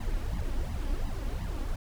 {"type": "noise with flanger", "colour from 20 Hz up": "brown", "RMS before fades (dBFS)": -31, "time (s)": [0, 1.76], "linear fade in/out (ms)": 5, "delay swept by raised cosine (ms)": [0.99, 3.69], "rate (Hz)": 2.8, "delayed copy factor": 0.85, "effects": []}